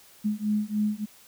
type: beating tone pair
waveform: sine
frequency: 209.1 / 212.5 Hz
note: G#3 / G#3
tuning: +12 / +40 cents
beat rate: 3.4 Hz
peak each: -27 dBFS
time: 0.24-1.06 s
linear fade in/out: 20 ms
effects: white hiss -54 dBFS RMS until 1.27 s